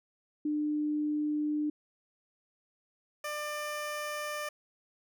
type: tone pair in turn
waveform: sine / 15% pulse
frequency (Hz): 299.7 / 596.6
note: D4 / D5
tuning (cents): +35 / +27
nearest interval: octave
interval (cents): 1192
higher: second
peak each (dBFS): -28 / -28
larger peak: neither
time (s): 0.45-1.7 / 3.24-4.49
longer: neither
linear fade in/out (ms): 5
effects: none